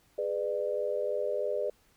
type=chord; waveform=sine; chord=G# diminished; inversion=none; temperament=just; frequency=415.3 / 498.4 / 598 Hz; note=G#4 / B4 / D5; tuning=0 / +16 / +31 cents; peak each=-34 / -33 / -32 dBFS; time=0.18-1.7 s; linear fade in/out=5 ms; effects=pink hiss -66 dBFS RMS until 1.96 s

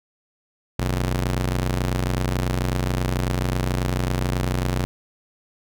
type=ring-modulated tone; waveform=sawtooth; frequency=91 Hz; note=F#2; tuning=28 cents flat; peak=-14 dBFS; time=0.79-4.85 s; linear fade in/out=0 ms; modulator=31.8 Hz; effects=none

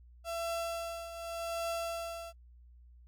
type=tone with tremolo; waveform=35% pulse; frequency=672 Hz; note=E5; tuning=33 cents sharp; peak=-31 dBFS; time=0.24-2.33 s; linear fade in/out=50 ms; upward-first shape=triangle; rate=0.86 Hz; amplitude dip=70%; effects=added 60 Hz sine -54 dBFS peak until 3.07 s + AAC 64 kbps

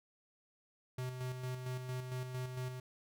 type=tone with tremolo; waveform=square; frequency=127.3 Hz; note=C3; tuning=47 cents flat; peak=-38 dBFS; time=0.98-2.8 s; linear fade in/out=5 ms; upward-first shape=square; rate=4.4 Hz; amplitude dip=45%; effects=none

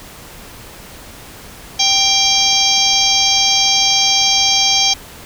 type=harmonic tone with a mistuned harmonic; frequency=786 Hz; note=G5; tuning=4 cents sharp; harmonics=1 / 3 / 4 / 5 / 6 / 7 / 8; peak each=-21 / -21 / -16 / -21 / -19 / -17 / -18 dBFS; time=1.79-4.94 s; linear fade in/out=10 ms; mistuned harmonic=4; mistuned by=+42 cents; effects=pink hiss -36 dBFS RMS until 5.25 s

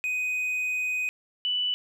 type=tone pair in turn; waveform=triangle / sine; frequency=2500 / 2973 Hz; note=D#7 / F#7; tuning=+8 / +8 cents; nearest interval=minor third; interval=300 cents; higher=second; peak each=-24 dBFS; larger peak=neither; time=0.04-1.09 / 1.45-1.74 s; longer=first; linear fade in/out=0 ms; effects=none

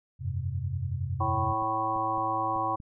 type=chord; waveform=sine; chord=F suspended second; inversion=none; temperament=equal; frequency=87.31 / 98 / 130.81 Hz; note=F2 / G2 / C3; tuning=0 / 0 / 0 cents; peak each=-33 dBFS; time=0.19-1.55 s; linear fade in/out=50 ms
type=harmonic tone; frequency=110 Hz; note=A2; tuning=in tune; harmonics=1 / 3 / 5 / 7 / 9 / 10; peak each=-40 / -37 / -38 / -31 / -31 / -31 dBFS; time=1.2-2.76 s; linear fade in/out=10 ms
type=clicks; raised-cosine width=5 ms; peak=-33 dBFS; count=6; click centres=1.517 / 1.623 / 1.962 / 2.179 / 2.561 / 2.802 s
effects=none

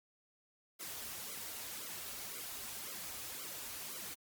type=noise with flanger; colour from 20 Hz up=white; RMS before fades=-45 dBFS; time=0.79-4.15 s; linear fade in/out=20 ms; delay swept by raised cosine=1.1 to 6.2 ms; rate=1.9 Hz; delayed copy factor=-1; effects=Opus 48 kbps

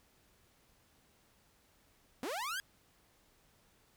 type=linear sweep; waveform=sawtooth; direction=up; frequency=220.9 to 1661.2 Hz; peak=-33 dBFS; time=2.23-2.6 s; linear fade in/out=0 ms; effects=pink hiss -69 dBFS RMS until 3.96 s

